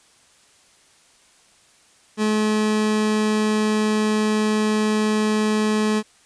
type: tone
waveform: 30% pulse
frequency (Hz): 214.2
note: A3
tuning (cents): -46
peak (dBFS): -15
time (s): 2.17-6.03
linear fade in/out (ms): 50
effects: white hiss -55 dBFS RMS until 6.25 s + resampled to 22050 Hz